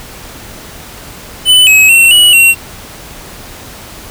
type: tone with pitch steps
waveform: square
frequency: 3005 / 2559 / 2715 / 2925 / 2736 Hz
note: F#7 / D#7 / F7 / F#7 / F7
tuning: +26 / +48 / -50 / -21 / -36 cents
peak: -3 dBFS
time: 1.45-2.55 s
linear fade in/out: 50 ms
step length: 220 ms
effects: pink hiss -30 dBFS RMS until 4.1 s